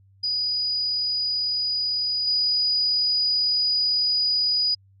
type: tone with level steps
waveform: sine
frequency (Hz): 4931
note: D#8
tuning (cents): -16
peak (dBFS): -22 / -19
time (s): 0.23-4.75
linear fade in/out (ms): 10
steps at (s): 2.27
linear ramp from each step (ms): 5
effects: added 97 Hz sine -53 dBFS peak until 5 s + Opus 48 kbps